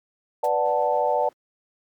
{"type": "chord", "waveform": "sine", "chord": "B minor seventh", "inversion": "none", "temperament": "equal", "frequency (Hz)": [493.9, 587.3, 740, 880], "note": ["B4", "D5", "F#5", "A5"], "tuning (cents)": [0, 0, 0, 0], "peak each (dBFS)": [-25, -23, -25, -24], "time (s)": [0.43, 1.29], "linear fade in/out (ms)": 5}
{"type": "noise with exponential decay", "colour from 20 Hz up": "white", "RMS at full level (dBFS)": -36, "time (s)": [0.44, 0.51], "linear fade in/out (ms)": 5, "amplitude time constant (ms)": 15}
{"type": "noise with tremolo", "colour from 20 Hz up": "brown", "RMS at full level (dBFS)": -42, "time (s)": [0.65, 1.33], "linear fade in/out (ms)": 2, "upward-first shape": "triangle", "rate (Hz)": 7.2, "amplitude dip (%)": 55}
{"effects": ["high-pass 300 Hz 12 dB/octave", "MP3 96 kbps"]}